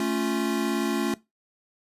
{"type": "chord", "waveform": "square", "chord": "A augmented", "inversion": "none", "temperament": "equal", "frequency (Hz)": [220, 277.2, 349.2], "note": ["A3", "C#4", "E#4"], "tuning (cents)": [0, 0, 0], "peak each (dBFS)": -29, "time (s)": [0, 1.14], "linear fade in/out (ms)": 2, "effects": ["noise-tail reverb RT60 0.2 s tail -19 dB re dry", "resampled to 32000 Hz"]}